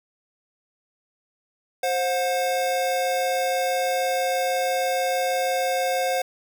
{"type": "tone pair together", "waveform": "square", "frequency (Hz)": [526.6, 724], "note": ["C5", "F#5"], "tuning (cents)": [11, -38], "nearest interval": "tritone", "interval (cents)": 551, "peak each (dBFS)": -25, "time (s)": [1.83, 6.22], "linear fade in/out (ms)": 5, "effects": []}